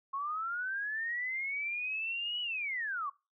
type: linear two-way sweep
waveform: sine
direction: up then down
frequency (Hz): 1076 to 2960 to 1076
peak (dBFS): -33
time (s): 0.13-3.1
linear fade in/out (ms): 10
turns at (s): 2.41
effects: noise-tail reverb RT60 0.3 s tail -23 dB re dry